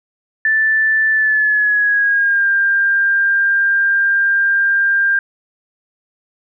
sine tone with pitch glide, 1760 to 1595.4 Hz, A6 to G6, 0 to +30 cents, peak -11 dBFS, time 0.45-5.19 s, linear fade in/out 2 ms, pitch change -170 cents, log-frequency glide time 1.11-2.48 s, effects none

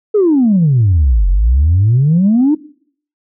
sine exponential two-way sweep, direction down then up, 440 to 43.65 to 314.7 Hz, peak -6 dBFS, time 0.14-2.55 s, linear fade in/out 10 ms, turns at 1.29 s, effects noise-tail reverb RT60 0.6 s tail -21 dB re dry + tanh soft clip ceiling -4 dBFS

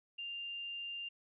sine tone, 2794 Hz, F7, in tune, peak -40 dBFS, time 0.18-1.09 s, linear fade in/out 10 ms, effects none

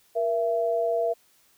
sine tone pair together, 473.1 / 669 Hz, A#4 / E5, +26 / +25 cents, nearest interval tritone, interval 599 cents, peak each -26 / -24 dBFS, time 0.15-1.14 s, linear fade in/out 20 ms, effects white hiss -62 dBFS RMS until 1.57 s

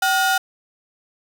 45% pulse ring-modulated tone, 1100 Hz, C#6, 14 cents flat, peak -13 dBFS, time 0.02-0.38 s, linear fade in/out 5 ms, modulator 334 Hz, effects none

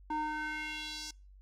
square tone with band-pass filter sweep, 305.9 Hz, D#4, 29 cents flat, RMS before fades -38 dBFS, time 0.1-1.11 s, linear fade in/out 5 ms, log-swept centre 780 to 5800 Hz, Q 2.5, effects noise-tail reverb RT60 0.4 s tail -26 dB re dry + added 48 Hz sine -53 dBFS peak until 1.41 s

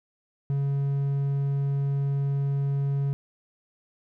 triangle tone, 139.5 Hz, C#3, 11 cents sharp, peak -21 dBFS, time 0.5-3.13 s, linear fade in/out 0 ms, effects none

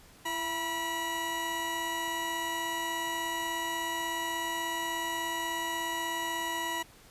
20% pulse tone pair together, 335.5 / 970 Hz, E4 / B5, +31 / -31 cents, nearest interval octave + tritone, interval 1838 cents, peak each -34 / -27 dBFS, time 0.25-6.83 s, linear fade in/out 10 ms, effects pink hiss -56 dBFS RMS until 7.1 s + resampled to 32000 Hz

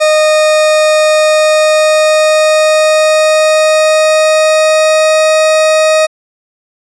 40% pulse tone with pitch glide, 617 to 626 Hz, D#5 to D#5, -15 to +10 cents, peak -5 dBFS, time 0-6.07 s, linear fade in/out 20 ms, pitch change +25 cents, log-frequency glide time 1.05-5.34 s, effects resampled to 22050 Hz

